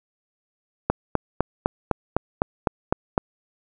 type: click train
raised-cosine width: 1 ms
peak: -4 dBFS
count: 10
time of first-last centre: 0.9-3.178 s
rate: 3.95 Hz
effects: none